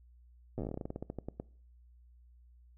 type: slowing click train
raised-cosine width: 2 ms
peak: -25 dBFS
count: 21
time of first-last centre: 0.58-1.4 s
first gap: 8 ms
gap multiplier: 1.15
effects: noise-tail reverb RT60 0.5 s tail -22 dB re dry + added 60 Hz sine -57 dBFS peak until 2.77 s